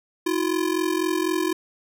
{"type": "ring-modulated tone", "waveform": "square", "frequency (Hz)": 341.8, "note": "F4", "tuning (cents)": -37, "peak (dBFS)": -19, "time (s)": [0.26, 1.53], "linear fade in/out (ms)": 5, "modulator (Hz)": 22, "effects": []}